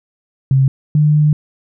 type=tone pair in turn; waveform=sine; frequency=134.1 / 150.52 Hz; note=C3 / D3; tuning=+43 / +43 cents; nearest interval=major second; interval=200 cents; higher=second; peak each=-8 dBFS; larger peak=neither; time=0.51-0.68 / 0.95-1.33 s; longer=second; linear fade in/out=2 ms; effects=none